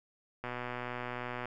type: click train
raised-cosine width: 0.5 ms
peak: -23 dBFS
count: 126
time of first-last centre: 0.44-1.456 s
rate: 123 Hz
effects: none